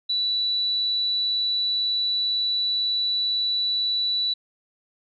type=tone; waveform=sine; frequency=3951 Hz; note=B7; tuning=in tune; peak=-21 dBFS; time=0.09-4.34 s; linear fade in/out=10 ms; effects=none